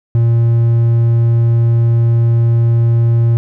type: tone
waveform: triangle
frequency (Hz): 116.54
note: A#2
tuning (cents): 0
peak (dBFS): -6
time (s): 0.15-3.37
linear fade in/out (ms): 0
effects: none